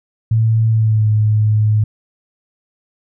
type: tone with pitch glide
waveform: sine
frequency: 112 to 107.19 Hz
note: A2 to A2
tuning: +31 to -45 cents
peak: -10 dBFS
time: 0.31-1.84 s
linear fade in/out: 5 ms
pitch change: -76 cents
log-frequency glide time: 0.69-1.08 s
effects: none